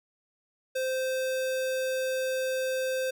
square tone, 520 Hz, C5, 11 cents flat, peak -28 dBFS, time 0.75-3.11 s, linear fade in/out 10 ms, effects none

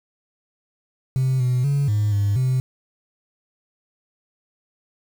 sine tone with pitch steps, 131 / 125.3 / 141.5 / 105 / 101.4 / 129.1 Hz, C3 / B2 / C#3 / G#2 / G#2 / C3, +2 / +25 / +36 / +19 / -41 / -23 cents, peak -15 dBFS, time 1.16-2.6 s, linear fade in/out 0 ms, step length 240 ms, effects tanh soft clip ceiling -15 dBFS + 7-bit

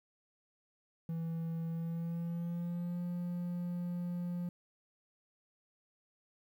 triangle tone with pitch glide, 164.81 to 175.62 Hz, E3 to F3, 0 to +10 cents, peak -33 dBFS, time 1.09-4.49 s, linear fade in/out 2 ms, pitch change +110 cents, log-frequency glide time 1.69-3.01 s, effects 11-bit

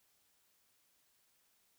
silence, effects white hiss -74 dBFS RMS until 1.78 s

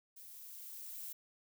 violet noise with level ramp, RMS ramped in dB -54 to -45 dBFS, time 0.16-1.13 s, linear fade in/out 10 ms, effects none

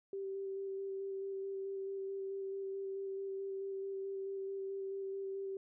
sine tone with vibrato, 389.6 Hz, G4, 11 cents flat, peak -38 dBFS, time 0.13-5.57 s, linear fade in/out 2 ms, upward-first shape square, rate 4.6 Hz, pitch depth 10 cents each way, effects none

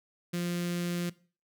sawtooth tone with notch filter, 174.61 Hz, F3, in tune, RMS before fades -32 dBFS, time 0.33-1.1 s, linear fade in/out 10 ms, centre 840 Hz, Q 0.67, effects noise-tail reverb RT60 0.4 s tail -20 dB re dry

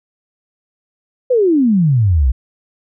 sine exponential sweep, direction down, 526 to 58 Hz, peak -9 dBFS, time 1.3-2.32 s, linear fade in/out 10 ms, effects none

